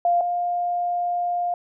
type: tone pair in turn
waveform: sine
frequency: 697 / 704.3 Hz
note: F5 / F5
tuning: -4 / +14 cents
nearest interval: unison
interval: 18 cents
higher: second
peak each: -16 / -21 dBFS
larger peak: first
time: 0.05-0.21 / 0.21-1.54 s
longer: second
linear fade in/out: 2 ms
effects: none